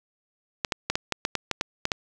clicks, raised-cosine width 0.2 ms, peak -7 dBFS, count 11, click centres 0.648 / 0.722 / 0.9 / 0.955 / 1.123 / 1.251 / 1.353 / 1.513 / 1.611 / 1.854 / 1.918 s, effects none

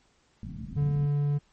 white low-pass noise, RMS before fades -38 dBFS, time 0.43-1.06 s, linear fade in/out 2 ms, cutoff 230 Hz, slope 48 dB/octave
triangle tone, 144.6 Hz, D3, 27 cents flat, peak -21 dBFS, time 0.76-1.39 s, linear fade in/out 20 ms
effects pink hiss -66 dBFS RMS until 1.52 s + MP3 32 kbps

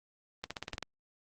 accelerating click train, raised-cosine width 0.2 ms, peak -19 dBFS, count 8, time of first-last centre 0.44-0.827 s, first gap 66 ms, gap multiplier 0.94, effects Opus 24 kbps

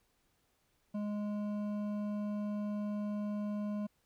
sine tone with hard clipping, 207.7 Hz, G#3, in tune, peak -36 dBFS, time 0.94-3.87 s, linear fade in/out 10 ms, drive 9 dB, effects pink hiss -75 dBFS RMS until 4.05 s

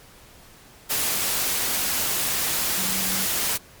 sine tone in noise, 190.1 Hz, F#3, 47 cents sharp, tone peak -33 dBFS, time 2.77-3.26 s, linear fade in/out 20 ms, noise white, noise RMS -24 dBFS, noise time 0.89-3.58 s, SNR -12 dB, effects pink hiss -49 dBFS RMS until 3.8 s + MP3 96 kbps

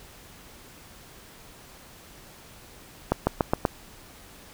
accelerating click train, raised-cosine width 1 ms, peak -6 dBFS, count 5, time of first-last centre 3.12-3.652 s, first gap 150 ms, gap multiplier 0.92, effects pink hiss -49 dBFS RMS until 4.53 s

